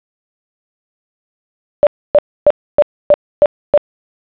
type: tone bursts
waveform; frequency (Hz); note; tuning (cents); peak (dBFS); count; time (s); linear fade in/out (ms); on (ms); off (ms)
sine; 587.3; D5; 0; -3; 7; 1.83-3.776; 0; 38; 280
effects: resampled to 8000 Hz + 7-bit